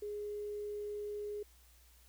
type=tone with tanh clipping; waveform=triangle; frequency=415.3 Hz; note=G#4; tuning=in tune; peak=-38 dBFS; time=0.02-1.43 s; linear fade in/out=5 ms; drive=3 dB; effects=added 60 Hz sine -62 dBFS peak until 2.08 s + white hiss -66 dBFS RMS until 2.08 s